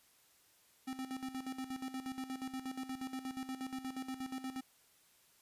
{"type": "tone with tremolo", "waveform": "square", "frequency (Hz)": 261.6, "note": "C4", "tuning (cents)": 0, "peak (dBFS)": -39, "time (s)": [0.87, 4.61], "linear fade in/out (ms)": 10, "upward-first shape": "square", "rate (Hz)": 8.4, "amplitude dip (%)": 70, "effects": ["white hiss -68 dBFS RMS until 5.41 s", "resampled to 32000 Hz"]}